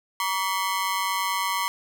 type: ring-modulated tone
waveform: sawtooth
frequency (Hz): 1046.5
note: C6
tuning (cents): 0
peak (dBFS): -17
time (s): 0.2-1.68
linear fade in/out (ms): 0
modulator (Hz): 95.5
effects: none